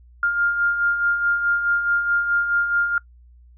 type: beating tone pair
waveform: sine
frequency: 1401 / 1405.7 Hz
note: F6 / F6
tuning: +5 / +11 cents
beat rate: 4.7 Hz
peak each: -27 / -18 dBFS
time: 0.23-2.98 s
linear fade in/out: 2 ms
effects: noise-tail reverb RT60 0.1 s tail -22 dB re dry + added 60 Hz sine -46 dBFS peak until 3.57 s